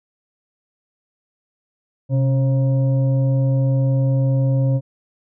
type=tone with frequency modulation; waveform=sine; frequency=130.81 Hz; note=C3; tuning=in tune; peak=-14 dBFS; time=2.09-4.81 s; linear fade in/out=50 ms; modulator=407 Hz; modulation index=0.47; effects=none